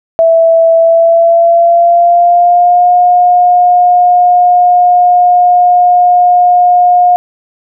sine tone with pitch glide, 659.3 to 714.8 Hz, E5 to F5, 0 to +40 cents, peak -3 dBFS, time 0.19-7.16 s, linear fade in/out 0 ms, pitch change +140 cents, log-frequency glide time 0.75-2.91 s, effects none

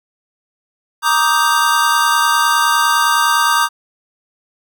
square chord, Eb major seventh, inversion second, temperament equal with one note detuned, 937.2 / 1174.7 / 1244.5 / 1568 Hz, Bb5 / D6 / Eb6 / G6, +9 / 0 / 0 / 0 cents, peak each -18 dBFS, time 1.02-3.69 s, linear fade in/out 50 ms, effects none

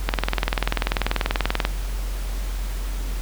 click train, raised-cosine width 0.3 ms, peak -4 dBFS, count 33, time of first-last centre 0.09-1.651 s, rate 20.5 Hz, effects added 45 Hz sine -24 dBFS peak until 3.21 s + pink hiss -38 dBFS RMS until 3.21 s

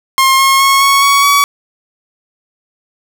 sawtooth tone with pitch steps, 1067 / 1080 / 1093.2 / 1106.5 / 1120 / 1133.7 Hz, C6 / C#6 / C#6 / C#6 / C#6 / C#6, +34 / -45 / -24 / -3 / +18 / +39 cents, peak -3 dBFS, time 0.18-1.44 s, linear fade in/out 0 ms, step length 210 ms, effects none

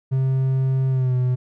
triangle tone with pitch glide, 132.4 to 126.06 Hz, C3 to B2, +21 to +36 cents, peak -15 dBFS, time 0.11-1.36 s, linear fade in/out 20 ms, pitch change -85 cents, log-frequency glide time 0.89-1.15 s, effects none

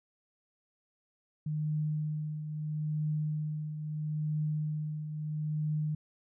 sine tone with tremolo, 152.6 Hz, D#3, 33 cents flat, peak -28 dBFS, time 1.46-5.95 s, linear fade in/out 5 ms, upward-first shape triangle, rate 0.76 Hz, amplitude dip 60%, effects none

